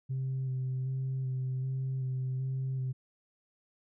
sine tone with vibrato, 130.81 Hz, C3, in tune, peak -29 dBFS, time 0.09-2.93 s, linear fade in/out 20 ms, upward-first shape square, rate 1.3 Hz, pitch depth 16 cents each way, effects tanh soft clip ceiling -28 dBFS

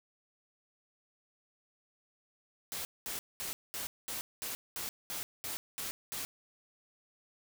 white noise bursts, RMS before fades -39 dBFS, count 11, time 2.72-6.25 s, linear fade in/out 0 ms, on 130 ms, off 210 ms, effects none

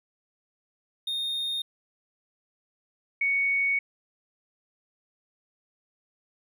triangle / sine tone pair in turn, 3682 / 2227 Hz, A#7 / C#7, -22 / +7 cents, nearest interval major sixth, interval 871 cents, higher first, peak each -26 / -22 dBFS, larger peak second, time 1.07-1.62 / 3.21-3.79 s, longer second, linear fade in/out 5 ms, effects none

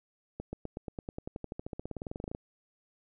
accelerating click train, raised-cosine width 2 ms, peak -24 dBFS, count 28, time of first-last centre 0.4-2.349 s, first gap 130 ms, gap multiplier 0.95, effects none

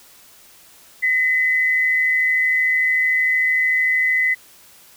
sine tone pair together, 1864.7 / 2018 Hz, A#6 / B6, 0 / +37 cents, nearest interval minor second, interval 137 cents, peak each -27 / -15 dBFS, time 1.02-4.35 s, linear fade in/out 20 ms, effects white hiss -48 dBFS RMS until 4.96 s

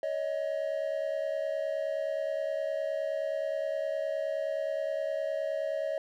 triangle tone pair together, 561 / 630.6 Hz, C#5 / D#5, +21 / +23 cents, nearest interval major second, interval 202 cents, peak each -31 / -30 dBFS, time 0.03-5.98 s, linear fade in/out 2 ms, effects none

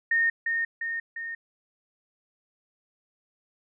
sine tone with echo, 1838 Hz, A#6, 25 cents flat, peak -20 dBFS, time 0.11-0.3 s, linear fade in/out 5 ms, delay 350 ms, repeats 3, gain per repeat -4 dB, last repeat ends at 1.35 s, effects none

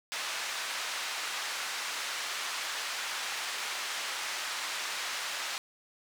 pink band-pass noise, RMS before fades -36 dBFS, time 0.12-5.58 s, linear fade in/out 0 ms, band 1200 to 6800 Hz, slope 12 dB/octave, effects none

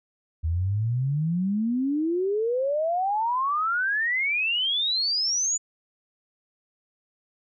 sine exponential sweep, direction up, 77.78 to 7040 Hz, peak -22 dBFS, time 0.43-5.58 s, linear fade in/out 20 ms, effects none

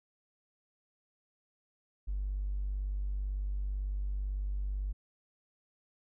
triangle tone, 49 Hz, G1, in tune, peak -28 dBFS, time 2.07-4.93 s, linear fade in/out 20 ms, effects tanh soft clip ceiling -29 dBFS

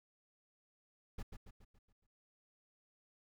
brown noise with echo, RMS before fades -41 dBFS, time 1.18-1.23 s, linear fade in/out 10 ms, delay 140 ms, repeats 6, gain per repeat -6 dB, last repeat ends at 2.07 s, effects none

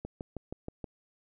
click train, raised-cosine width 2 ms, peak -24 dBFS, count 6, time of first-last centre 0.05-0.842 s, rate 6.31 Hz, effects none

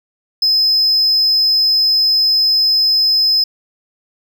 triangle tone, 5100 Hz, D#8, 42 cents sharp, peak -9 dBFS, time 0.42-3.44 s, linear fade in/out 5 ms, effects none

